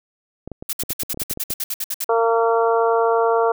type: clicks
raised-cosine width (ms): 2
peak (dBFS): -18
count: 12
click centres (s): 0.476 / 0.517 / 0.625 / 0.835 / 0.906 / 1.033 / 1.144 / 1.174 / 1.218 / 1.311 / 1.374 / 1.505
type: noise bursts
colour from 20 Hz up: blue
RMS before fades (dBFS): -24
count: 14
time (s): 0.69-2.044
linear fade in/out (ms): 5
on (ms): 41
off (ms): 60
type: harmonic tone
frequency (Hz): 229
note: A#3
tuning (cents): -31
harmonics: 2 / 3 / 4 / 5 / 6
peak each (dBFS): -17 / -21 / -23 / -25 / -27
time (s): 2.09-3.52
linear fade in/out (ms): 5
effects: none